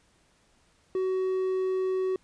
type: tone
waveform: triangle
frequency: 375.2 Hz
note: F#4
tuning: 24 cents sharp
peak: -23 dBFS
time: 0.95-2.16 s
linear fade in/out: 2 ms
effects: pink hiss -65 dBFS RMS until 2.23 s + resampled to 22050 Hz